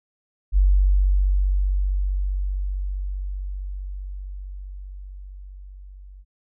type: tone with level ramp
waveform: sine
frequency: 47.65 Hz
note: G1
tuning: 48 cents flat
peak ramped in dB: -12 to -40 dBFS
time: 0.52-6.25 s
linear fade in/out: 50 ms
effects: none